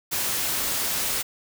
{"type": "noise", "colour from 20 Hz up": "white", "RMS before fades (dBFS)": -26, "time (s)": [0.11, 1.23], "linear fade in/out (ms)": 20, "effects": []}